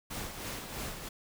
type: noise with tremolo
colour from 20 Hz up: pink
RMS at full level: -38 dBFS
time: 0.1-1.09 s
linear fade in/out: 10 ms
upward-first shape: sine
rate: 3.1 Hz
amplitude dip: 50%
effects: none